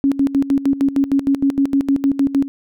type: tone with tremolo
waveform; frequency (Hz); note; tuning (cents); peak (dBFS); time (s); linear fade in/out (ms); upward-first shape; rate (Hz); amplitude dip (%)
sine; 275.9; C#4; -8; -11; 0.04-2.48; 0; square; 6.5; 80
effects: none